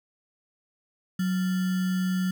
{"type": "tone with sample-and-hold", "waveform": "sine", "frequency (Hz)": 184.9, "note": "F#3", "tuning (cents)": -1, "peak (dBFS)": -23, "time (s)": [1.19, 2.31], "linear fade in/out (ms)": 5, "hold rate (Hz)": 1575, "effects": []}